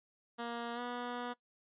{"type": "tone with pitch glide", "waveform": "10% pulse", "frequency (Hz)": [235.5, 243.7], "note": ["A#3", "B3"], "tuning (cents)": [18, -23], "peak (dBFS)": -30, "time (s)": [0.38, 1.34], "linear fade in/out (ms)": 20, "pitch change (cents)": 59, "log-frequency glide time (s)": [0.74, 0.8], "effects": ["noise-tail reverb RT60 0.1 s tail -20 dB re dry", "resampled to 8000 Hz"]}